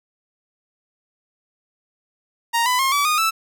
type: tone with pitch steps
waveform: sawtooth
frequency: 932.3 / 999.2 / 1070.9 / 1147.8 / 1230.2 / 1318.5 Hz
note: A#5 / B5 / C6 / D6 / D#6 / E6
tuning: 0 / +20 / +40 / -40 / -20 / 0 cents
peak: -13 dBFS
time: 2.53-3.31 s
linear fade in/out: 20 ms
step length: 130 ms
effects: none